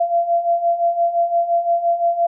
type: beating tone pair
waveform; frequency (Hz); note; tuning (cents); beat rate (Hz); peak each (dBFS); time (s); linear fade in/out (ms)
sine; 681 / 686.8; F5 / F5; -44 / -29; 5.8; -21 / -16; 0-2.27; 10
effects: none